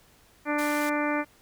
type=harmonic tone; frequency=295.5 Hz; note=D4; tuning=11 cents sharp; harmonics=1 / 2 / 3 / 4 / 5 / 6 / 7 / 8; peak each=-28 / -31 / -33 / -34 / -35 / -36 / -36 / -37 dBFS; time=0.45-1.25 s; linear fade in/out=50 ms
type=band-pass noise; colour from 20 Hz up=white; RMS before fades=-40 dBFS; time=0.58-0.9 s; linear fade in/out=10 ms; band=1100 to 13000 Hz; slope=12 dB/octave
effects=pink hiss -59 dBFS RMS until 1.41 s